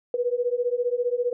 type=beating tone pair; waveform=sine; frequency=480 / 495 Hz; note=B4 / B4; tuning=-49 / +4 cents; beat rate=15 Hz; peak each=-25 / -25 dBFS; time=0.14-1.33 s; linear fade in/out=2 ms; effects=none